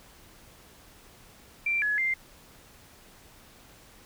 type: tone with pitch steps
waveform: sine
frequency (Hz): 2356 / 1693 / 2094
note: D7 / G#6 / C7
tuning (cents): +5 / +33 / +1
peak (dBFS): -24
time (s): 1.66-2.14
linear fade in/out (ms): 5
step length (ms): 160
effects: pink hiss -54 dBFS RMS until 4.05 s